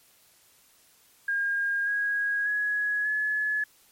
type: tone with pitch steps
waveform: sine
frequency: 1618 / 1647.2 / 1677 / 1707.3 Hz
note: G#6 / G#6 / G#6 / G#6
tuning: -46 / -15 / +16 / +47 cents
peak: -24 dBFS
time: 1.28-3.64 s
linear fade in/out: 5 ms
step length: 590 ms
effects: white hiss -60 dBFS RMS until 3.91 s + MP3 64 kbps